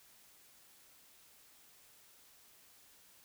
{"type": "silence", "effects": ["white hiss -63 dBFS RMS until 3.24 s"]}